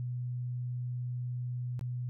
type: tone with dropouts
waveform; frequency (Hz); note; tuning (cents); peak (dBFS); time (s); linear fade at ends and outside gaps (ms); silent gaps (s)
sine; 123.47; B2; 0; -33; 0-2.09; 0; 1.793-1.811
effects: none